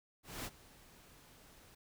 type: noise with ADSR envelope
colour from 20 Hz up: pink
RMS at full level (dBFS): -41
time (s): 0.23-1.75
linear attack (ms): 220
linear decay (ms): 46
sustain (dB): -20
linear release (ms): 7
effects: none